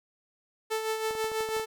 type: tone with tremolo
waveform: sawtooth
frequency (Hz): 440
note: A4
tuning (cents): 0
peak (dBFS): -23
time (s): 0.7-1.66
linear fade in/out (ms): 20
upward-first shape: sine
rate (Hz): 6.1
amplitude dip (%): 50
type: clicks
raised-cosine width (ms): 1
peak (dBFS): -28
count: 8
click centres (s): 1.109 / 1.152 / 1.243 / 1.317 / 1.407 / 1.489 / 1.566 / 1.597
effects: none